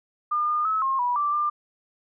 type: tone with pitch steps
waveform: sine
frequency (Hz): 1208 / 1215 / 1293 / 1071 / 976 / 1172 / 1194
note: D6 / D#6 / E6 / C6 / B5 / D6 / D6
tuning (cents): +48 / -42 / -34 / +40 / -21 / -4 / +28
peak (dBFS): -21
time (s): 0.31-1.5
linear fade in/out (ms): 10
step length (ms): 170
effects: none